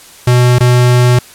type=tone with dropouts; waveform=square; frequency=123.47 Hz; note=B2; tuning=in tune; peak=-6 dBFS; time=0.27-1.19 s; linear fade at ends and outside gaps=5 ms; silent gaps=0.586-0.605 s; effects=white hiss -37 dBFS RMS until 1.34 s + low-pass 12000 Hz 12 dB/octave